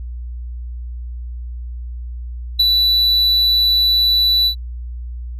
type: tone with ADSR envelope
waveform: triangle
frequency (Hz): 3961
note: B7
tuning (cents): +4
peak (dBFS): -7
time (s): 2.59-4.55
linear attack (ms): 10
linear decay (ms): 27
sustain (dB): -3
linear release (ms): 86
effects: added 60 Hz sine -25 dBFS peak until 5.39 s + resampled to 32000 Hz